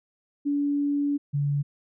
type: tone pair in turn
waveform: sine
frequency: 286.7 / 143.35 Hz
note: D4 / D3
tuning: -42 / -42 cents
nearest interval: octave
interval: 1200 cents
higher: first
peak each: -22 dBFS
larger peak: neither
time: 0.45-1.18 / 1.33-1.63 s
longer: first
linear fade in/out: 20 ms
effects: none